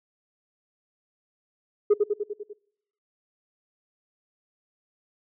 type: tone with echo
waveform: sine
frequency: 415.3 Hz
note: G#4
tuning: in tune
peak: -12 dBFS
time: 1.9-1.94 s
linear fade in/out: 10 ms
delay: 99 ms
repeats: 6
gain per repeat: -4 dB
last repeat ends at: 2.534 s
effects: noise-tail reverb RT60 0.8 s tail -24 dB re dry + tanh soft clip ceiling -13 dBFS